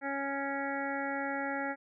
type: harmonic tone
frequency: 277.2 Hz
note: C#4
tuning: in tune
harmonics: 1 / 2 / 3 / 5 / 6 / 7 / 8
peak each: -38 / -39 / -38 / -41 / -41 / -41 / -46 dBFS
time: 0.01-1.76 s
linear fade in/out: 50 ms
effects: none